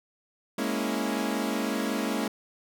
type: chord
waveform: sawtooth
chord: A# half-diminished seventh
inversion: third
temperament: equal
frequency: 207.7 / 233.1 / 277.2 / 329.6 Hz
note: G#3 / A#3 / C#4 / E4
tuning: 0 / 0 / 0 / 0 cents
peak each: -28 / -28 / -28 / -31 dBFS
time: 0.58-2.28 s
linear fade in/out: 5 ms
effects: none